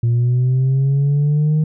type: linear sweep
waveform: sine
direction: up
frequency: 116.54 to 155.8 Hz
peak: -10 dBFS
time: 0.03-1.64 s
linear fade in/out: 5 ms
effects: tanh soft clip ceiling -11 dBFS